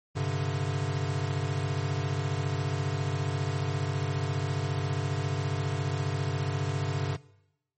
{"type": "chord", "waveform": "square", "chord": "G suspended fourth", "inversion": "none", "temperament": "equal with one note detuned", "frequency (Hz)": [98, 130.81, 145.48], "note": ["G2", "C3", "D3"], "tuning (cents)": [0, 0, -16], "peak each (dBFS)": [-33, -33, -32], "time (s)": [0.15, 7.17], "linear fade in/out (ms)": 20, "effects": ["noise-tail reverb RT60 0.9 s tail -21 dB re dry", "MP3 32 kbps"]}